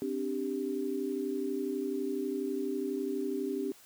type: chord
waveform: sine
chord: C suspended second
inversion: none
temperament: equal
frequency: 261.6 / 293.7 / 392 Hz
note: C4 / D4 / G4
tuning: 0 / 0 / 0 cents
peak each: -36 / -36 / -34 dBFS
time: 0.02-3.72 s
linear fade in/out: 0 ms
effects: white hiss -57 dBFS RMS until 3.85 s + high-pass 100 Hz 12 dB/octave